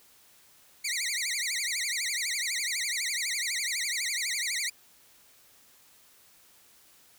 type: tone with vibrato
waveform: 15% pulse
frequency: 2116 Hz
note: C7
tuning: 19 cents sharp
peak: -22 dBFS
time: 0.84-4.7 s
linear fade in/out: 10 ms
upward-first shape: triangle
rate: 12 Hz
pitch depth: 250 cents each way
effects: white hiss -59 dBFS RMS until 7.18 s